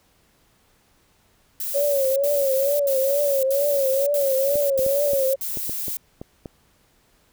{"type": "noise bursts", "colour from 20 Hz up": "violet", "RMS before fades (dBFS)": -28, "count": 7, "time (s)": [1.6, 5.97], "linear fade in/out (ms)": 2, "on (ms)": 560, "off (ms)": 75}
{"type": "tone with vibrato", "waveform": "sine", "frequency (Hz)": 554.4, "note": "C#5", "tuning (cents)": 0, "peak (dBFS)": -18, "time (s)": [1.74, 5.36], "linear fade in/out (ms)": 20, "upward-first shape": "triangle", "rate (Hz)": 2.2, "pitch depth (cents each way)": 97}
{"type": "clicks", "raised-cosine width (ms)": 2, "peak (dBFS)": -20, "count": 9, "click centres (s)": [4.556, 4.792, 4.864, 5.134, 5.572, 5.695, 5.882, 6.215, 6.458]}
{"effects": ["pink hiss -61 dBFS RMS until 7.32 s"]}